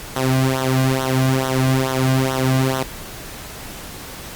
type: tone with flanger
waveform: sawtooth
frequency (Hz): 131.2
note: C3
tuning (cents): +5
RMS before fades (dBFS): -18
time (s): 0.16-2.83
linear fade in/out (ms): 2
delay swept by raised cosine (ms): 0.41 to 2.31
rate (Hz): 2.3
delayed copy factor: -0.9
effects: pink hiss -34 dBFS RMS until 4.35 s + Opus 48 kbps